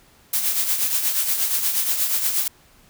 blue noise with tremolo, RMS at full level -19 dBFS, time 0.33-2.48 s, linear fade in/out 5 ms, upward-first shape triangle, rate 8.4 Hz, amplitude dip 60%, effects pink hiss -54 dBFS RMS until 2.89 s

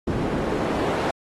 pink noise with band-pass filter sweep, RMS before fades -25 dBFS, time 0.07-1.11 s, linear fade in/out 5 ms, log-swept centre 230 to 590 Hz, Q 0.78, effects AAC 32 kbps

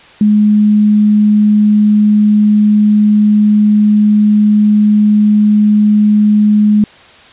sine tone, 210 Hz, G#3, 19 cents sharp, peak -5 dBFS, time 0.21-6.84 s, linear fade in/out 2 ms, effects white hiss -39 dBFS RMS until 7.32 s + resampled to 8000 Hz

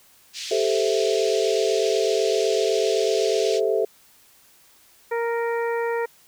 white band-pass noise, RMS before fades -33 dBFS, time 0.33-3.61 s, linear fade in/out 50 ms, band 2400 to 5900 Hz, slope 24 dB/octave
sine chord, A minor seventh, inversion third, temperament equal, 392 / 440 / 523.3 / 659.3 Hz, G4 / A4 / C5 / E5, 0 / 0 / 0 / 0 cents, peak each -24 / -22 / -27 / -26 dBFS, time 0.51-3.85 s, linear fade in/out 5 ms
harmonic tone, 466.2 Hz, A#4, in tune, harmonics 1 / 2 / 3 / 4 / 5, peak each -23 / -29 / -36 / -33 / -40 dBFS, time 5.11-6.06 s, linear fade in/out 10 ms
effects white hiss -55 dBFS RMS until 6.27 s

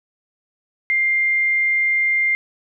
sine tone, 2100 Hz, C7, 6 cents sharp, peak -15 dBFS, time 0.9-2.35 s, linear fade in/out 0 ms, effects none

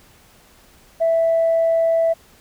sine tone, 659.3 Hz, E5, in tune, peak -13 dBFS, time 1-2.14 s, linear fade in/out 20 ms, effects tanh soft clip ceiling -10 dBFS + pink hiss -51 dBFS RMS until 2.4 s

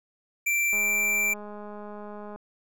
square tone, 2349 Hz, D7, in tune, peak -23 dBFS, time 0.46-1.34 s, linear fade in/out 10 ms
click train, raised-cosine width 1 ms, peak -28 dBFS, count 340, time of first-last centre 0.73-2.36 s, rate 208 Hz
effects none

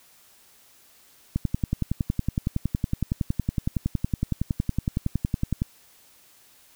click train, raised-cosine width 5 ms, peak -11 dBFS, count 47, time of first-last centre 1.36-5.619 s, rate 10.8 Hz, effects white hiss -56 dBFS RMS until 6.75 s

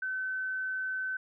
sine tone, 1524 Hz, G6, 49 cents flat, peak -31 dBFS, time 0.02-1.17 s, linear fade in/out 5 ms, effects none

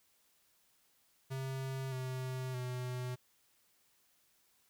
square tone with pitch steps, 133.1 / 129.24 / 125.48 Hz, C3 / C3 / B2, +30 / -21 / +28 cents, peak -38 dBFS, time 1.3-3.16 s, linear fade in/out 20 ms, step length 620 ms, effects white hiss -72 dBFS RMS until 4.69 s

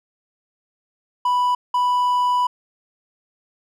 triangle tone bursts at uneven times, 987.8 Hz, B5, in tune, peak -14 dBFS, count 2, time 1.25-1.55 / 1.74-2.47 s, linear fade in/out 5 ms, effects none

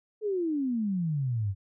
sine exponential sweep, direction down, 440 to 93.3 Hz, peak -26 dBFS, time 0.21-1.55 s, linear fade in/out 50 ms, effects none

